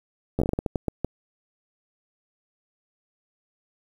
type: slowing click train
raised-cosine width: 2 ms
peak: -11 dBFS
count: 12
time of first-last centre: 0.39-1.046 s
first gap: 11 ms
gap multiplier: 1.31
effects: 8-bit